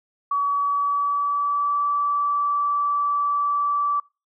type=tone with pitch glide; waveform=sine; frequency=1136 to 1157.2 Hz; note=C#6 to D6; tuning=+42 to -26 cents; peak=-19 dBFS; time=0.31-4 s; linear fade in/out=5 ms; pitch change=+32 cents; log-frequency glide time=0.44-1.84 s; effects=noise-tail reverb RT60 0.3 s tail -25 dB re dry